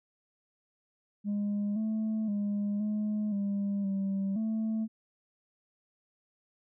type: tone with pitch steps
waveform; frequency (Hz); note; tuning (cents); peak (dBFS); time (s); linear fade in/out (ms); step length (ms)
sine; 204.9 / 218.3 / 204.5 / 211.3 / 200.5 / 195.2 / 220.4; G#3 / A3 / G#3 / G#3 / G3 / G3 / A3; -23 / -13 / -26 / +30 / +39 / -7 / +3; -26; 1.24-4.88; 50; 520
effects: tanh soft clip ceiling -27 dBFS